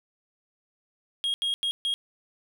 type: tone bursts at uneven times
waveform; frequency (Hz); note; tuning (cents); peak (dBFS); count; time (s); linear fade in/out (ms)
triangle; 3266; G#7; -30; -23; 4; 1.24-1.34 / 1.42-1.54 / 1.63-1.71 / 1.85-1.94; 0
effects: none